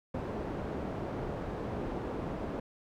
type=low-pass noise; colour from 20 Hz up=white; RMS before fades=-37 dBFS; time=0.14-2.6 s; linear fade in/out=5 ms; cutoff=520 Hz; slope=12 dB/octave; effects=none